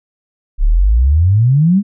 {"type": "exponential sweep", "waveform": "sine", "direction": "up", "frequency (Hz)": [32.7, 211.2], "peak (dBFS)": -7, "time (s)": [0.58, 1.83], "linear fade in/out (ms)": 50, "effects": []}